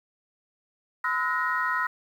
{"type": "tone cluster", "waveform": "sine", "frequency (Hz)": [1013, 1289, 1450, 1876], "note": ["B5", "E6", "F#6", "A#6"], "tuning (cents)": [44, -39, -35, 11], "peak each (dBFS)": -29, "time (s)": [1.04, 1.87], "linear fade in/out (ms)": 5, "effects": ["tanh soft clip ceiling -14 dBFS", "9-bit"]}